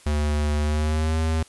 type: tone with pitch glide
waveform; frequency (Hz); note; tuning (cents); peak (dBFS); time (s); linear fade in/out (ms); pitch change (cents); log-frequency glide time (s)
square; 74.5 to 79.85; D2 to D#2; +25 to +45; -21; 0.06-1.43; 5; +120; 0.61-1.18
effects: white hiss -51 dBFS RMS until 1.48 s + resampled to 24000 Hz